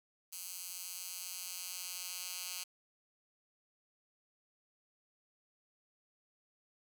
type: tone with high-pass filter sweep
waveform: 10% pulse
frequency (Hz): 180.8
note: F#3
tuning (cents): -40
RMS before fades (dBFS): -44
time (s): 0.32-2.64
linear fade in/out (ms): 10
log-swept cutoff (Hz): 7100 to 4100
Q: 0.71
effects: none